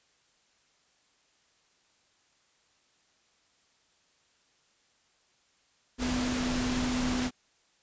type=tone in noise; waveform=sine; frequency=250 Hz; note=B3; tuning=21 cents sharp; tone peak=-29 dBFS; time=5.98-7.31 s; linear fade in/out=50 ms; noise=pink; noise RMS=-33 dBFS; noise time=5.98-7.31 s; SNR=+1 dB; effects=white hiss -68 dBFS RMS until 7.82 s + resampled to 16000 Hz